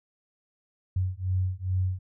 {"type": "beating tone pair", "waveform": "sine", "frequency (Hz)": [91.6, 94], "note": ["F#2", "F#2"], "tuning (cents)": [-17, 28], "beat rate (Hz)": 2.4, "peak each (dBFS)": -28, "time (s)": [0.96, 1.99], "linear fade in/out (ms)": 5, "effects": []}